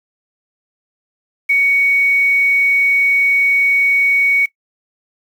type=tone with quantisation; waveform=sine; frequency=2235 Hz; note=C#7; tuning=14 cents sharp; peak=-10 dBFS; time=1.49-4.46 s; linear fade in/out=10 ms; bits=6; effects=noise-tail reverb RT60 0.1 s tail -18 dB re dry